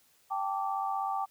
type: chord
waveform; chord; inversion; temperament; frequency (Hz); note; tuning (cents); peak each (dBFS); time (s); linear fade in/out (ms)
sine; G suspended second; none; equal with one note detuned; 784 / 880 / 1164.5; G5 / A5 / D6; 0 / 0 / -15; -32 / -36 / -35; 0.3-1.26; 20
effects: white hiss -66 dBFS RMS until 1.3 s